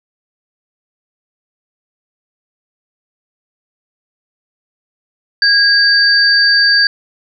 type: tone pair together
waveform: sine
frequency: 1637 / 4630 Hz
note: G#6 / D8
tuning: -25 / -25 cents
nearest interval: octave + tritone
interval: 1800 cents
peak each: -10 dBFS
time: 5.42-6.87 s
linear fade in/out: 2 ms
effects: none